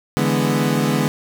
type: chord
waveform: 30% pulse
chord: E dominant seventh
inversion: third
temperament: equal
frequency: 146.83 / 164.81 / 207.7 / 246.9 Hz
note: D3 / E3 / G#3 / B3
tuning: 0 / 0 / 0 / 0 cents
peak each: -18 / -22 / -19 / -19 dBFS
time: 0.17-1.08 s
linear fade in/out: 0 ms
effects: none